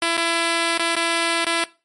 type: tone with dropouts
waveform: 5% pulse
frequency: 335 Hz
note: E4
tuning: 28 cents sharp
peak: -7 dBFS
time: 0.02-1.64 s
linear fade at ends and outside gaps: 2 ms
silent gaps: 0.17-0.176 / 0.777-0.794 / 0.953-0.965 / 1.447-1.466 s
effects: noise-tail reverb RT60 0.3 s tail -20 dB re dry + MP3 48 kbps